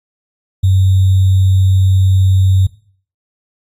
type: tone with sample-and-hold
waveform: sine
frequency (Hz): 94.7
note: F#2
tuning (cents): +41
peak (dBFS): -7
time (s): 0.63-2.67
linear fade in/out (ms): 10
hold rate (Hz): 3675
effects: noise-tail reverb RT60 0.5 s tail -19 dB re dry + AAC 64 kbps